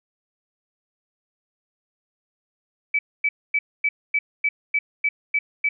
sine tone bursts, 2300 Hz, D7, 37 cents flat, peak -17 dBFS, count 10, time 2.94-5.69 s, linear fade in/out 5 ms, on 50 ms, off 250 ms, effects none

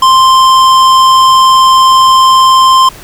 triangle tone with hard clipping, 1046.5 Hz, C6, in tune, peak -4 dBFS, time 0.02-2.89 s, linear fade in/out 5 ms, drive 17 dB, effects pink hiss -32 dBFS RMS until 3.03 s

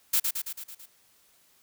blue noise with echo, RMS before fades -23 dBFS, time 0.13-0.2 s, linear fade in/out 10 ms, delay 110 ms, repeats 6, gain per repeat -4 dB, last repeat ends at 0.86 s, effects white hiss -63 dBFS RMS until 1.62 s

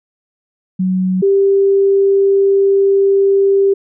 sine tone pair in turn, 185.8 / 393.7 Hz, F#3 / G4, +7 / +8 cents, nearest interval octave + minor second, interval 1301 cents, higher second, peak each -12 / -8 dBFS, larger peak second, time 0.79-1.22 / 1.22-3.74 s, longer second, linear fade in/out 10 ms, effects none

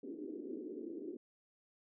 pink band-pass noise, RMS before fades -45 dBFS, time 0.03-1.17 s, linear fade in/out 5 ms, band 260 to 410 Hz, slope 48 dB/octave, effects none

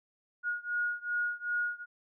sine beating tone pair, 1440 / 1442.6 Hz, F#6 / F#6, -47 / -44 cents, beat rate 2.6 Hz, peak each -33 / -34 dBFS, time 0.43-1.86 s, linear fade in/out 50 ms, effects none

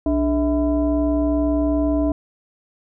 sine tone with frequency modulation, 293.7 Hz, D4, in tune, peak -16 dBFS, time 0.06-2.12 s, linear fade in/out 2 ms, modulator 355 Hz, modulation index 0.93, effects none

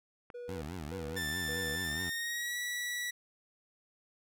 click, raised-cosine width 0.5 ms, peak -32 dBFS, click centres 0.302 s
triangle tone bursts, 485.5 Hz, B4, 30 cents flat, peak -39 dBFS, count 3, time 0.34-1.76 s, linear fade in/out 10 ms, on 280 ms, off 290 ms
15% pulse tone with vibrato, 82.41 Hz, E2, in tune, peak -33 dBFS, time 0.48-2.1 s, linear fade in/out 10 ms, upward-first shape triangle, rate 4.7 Hz, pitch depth 270 cents each way
sawtooth tone with pitch glide, 1773 to 1944.7 Hz, A6 to B6, +13 to -27 cents, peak -31 dBFS, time 1.16-3.11 s, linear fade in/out 10 ms, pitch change +160 cents, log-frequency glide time 1.82-2.58 s
effects none

